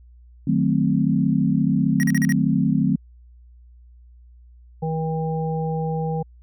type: chord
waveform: sine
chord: D# diminished seventh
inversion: none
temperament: equal with one note detuned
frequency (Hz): 153.51 / 185 / 220 / 261.6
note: D#3 / F#3 / A3 / C4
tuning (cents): -23 / 0 / 0 / 0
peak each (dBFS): -22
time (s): 0.47-2.96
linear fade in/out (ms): 5
type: tone bursts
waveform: square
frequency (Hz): 1895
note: A#6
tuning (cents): +28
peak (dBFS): -24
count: 5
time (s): 2-2.323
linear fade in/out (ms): 0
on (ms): 31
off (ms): 42
type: harmonic tone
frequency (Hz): 159.9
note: D#3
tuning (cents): +48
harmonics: 1 / 3 / 5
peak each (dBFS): -23 / -28 / -30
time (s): 4.82-6.23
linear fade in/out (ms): 10
effects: added 60 Hz sine -45 dBFS peak until 6.42 s